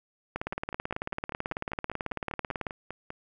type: two click trains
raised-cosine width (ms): 0.5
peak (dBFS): -16 / -22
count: 43 / 14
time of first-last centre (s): 0.36-2.668 / 0.53-3.104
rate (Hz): 18.2 / 5.05
effects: none